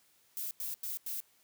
violet noise bursts, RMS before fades -38 dBFS, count 4, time 0.37-1.203 s, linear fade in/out 0 ms, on 140 ms, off 91 ms, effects white hiss -68 dBFS RMS until 1.43 s + high-pass 60 Hz 12 dB/octave

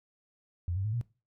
sine tone with pitch steps, 87.2 / 96.75 / 107.36 / 119.12 Hz, F2 / G2 / A2 / A#2, -2 / -22 / -42 / +38 cents, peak -29 dBFS, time 0.68-1.012 s, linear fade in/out 0 ms, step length 83 ms, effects noise-tail reverb RT60 0.3 s tail -19 dB re dry

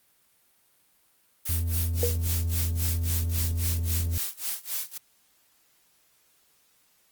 blue noise with tremolo, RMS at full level -29 dBFS, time 1.45-4.98 s, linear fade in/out 10 ms, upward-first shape sine, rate 3.7 Hz, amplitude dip 95%
triangle tone, 83.9 Hz, E2, 31 cents sharp, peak -23 dBFS, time 1.49-4.18 s, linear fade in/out 5 ms
sine tone with exponential decay, 478.6 Hz, A#4, 46 cents sharp, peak -20 dBFS, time 2.03-2.19 s, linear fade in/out 1 ms, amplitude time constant 34 ms
effects white hiss -65 dBFS RMS until 7.11 s + Opus 32 kbps

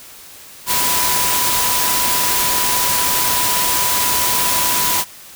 sine tone in noise, 987 Hz, B5, 1 cent flat, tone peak -22 dBFS, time 0.66-5.05 s, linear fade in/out 50 ms, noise white, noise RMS -17 dBFS, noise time 0.66-5.05 s, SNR -8 dB, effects white hiss -39 dBFS RMS until 5.35 s

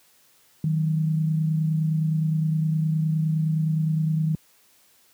sine tone pair together, 156.9 / 186.59 Hz, D#3 / F#3, +15 / +15 cents, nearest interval minor third, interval 300 cents, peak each -20 / -31 dBFS, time 0.64-4.35 s, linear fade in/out 2 ms, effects white hiss -59 dBFS RMS until 5.13 s + high-pass 80 Hz 12 dB/octave

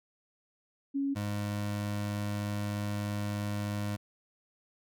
sine / 25% pulse tone pair in turn, 277.2 / 103.2 Hz, C#4 / G#2, 0 / -10 cents, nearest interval octave + perfect fourth, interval 1710 cents, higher first, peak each -28 dBFS, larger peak neither, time 0.94-1.15 / 1.15-3.97 s, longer second, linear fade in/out 20 ms, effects none

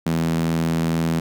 sawtooth tone with high-pass filter, 82.2 Hz, E2, 4 cents flat, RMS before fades -21 dBFS, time 0.06-1.2 s, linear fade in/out 5 ms, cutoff 190 Hz, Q 4.1, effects none

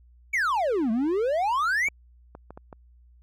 triangle exponential two-way sweep, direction down then up, 2349 to 212.2 to 2349 Hz, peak -20 dBFS, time 0.33-1.89 s, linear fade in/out 10 ms, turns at 0.91 s
clicks, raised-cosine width 1 ms, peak -27 dBFS, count 5, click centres 1.885 / 2.351 / 2.506 / 2.575 / 2.728 s
effects added 60 Hz sine -52 dBFS peak until 3.22 s

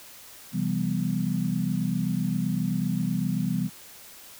sine chord, C major seventh, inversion none, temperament equal with one note detuned, 130.81 / 168.28 / 196 / 246.9 Hz, C3 / E3 / G3 / B3, 0 / +36 / 0 / 0 cents, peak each -32 / -28 / -28 / -31 dBFS, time 0.52-3.7 s, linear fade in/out 50 ms, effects white hiss -47 dBFS RMS until 4.39 s

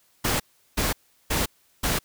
pink noise bursts, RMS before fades -24 dBFS, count 4, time 0.24-1.99 s, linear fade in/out 10 ms, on 160 ms, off 370 ms, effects white hiss -63 dBFS RMS until 2.04 s

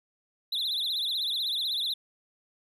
triangle tone with vibrato, 3742 Hz, A#7, 6 cents sharp, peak -26 dBFS, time 0.52-1.94 s, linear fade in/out 5 ms, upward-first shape triangle, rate 16 Hz, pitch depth 200 cents each way, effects none

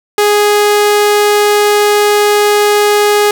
sawtooth tone, 414.9 Hz, G#4, 2 cents flat, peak -3 dBFS, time 0.18-3.31 s, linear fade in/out 2 ms, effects none

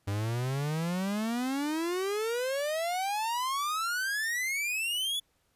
45% pulse exponential sweep, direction up, 98 to 3468 Hz, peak -29 dBFS, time 0.07-5.2 s, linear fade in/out 10 ms, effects pink hiss -72 dBFS RMS until 5.55 s + resampled to 32000 Hz

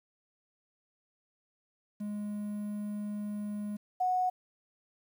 triangle / sine tone pair in turn, 207.7 / 735 Hz, G#3 / F#5, 0 / -12 cents, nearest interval octave + minor seventh, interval 2188 cents, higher second, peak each -32 / -26 dBFS, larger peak second, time 2-3.77 / 4-4.3 s, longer first, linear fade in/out 10 ms, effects 10-bit

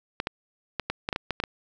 clicks, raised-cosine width 0.3 ms, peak -11 dBFS, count 10, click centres 0.201 / 0.271 / 0.797 / 0.9 / 1.089 / 1.128 / 1.161 / 1.307 / 1.401 / 1.438 s, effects none

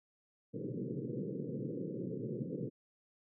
pink band-pass noise, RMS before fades -40 dBFS, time 0.53-2.7 s, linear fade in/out 20 ms, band 120 to 510 Hz, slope 96 dB/octave, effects none

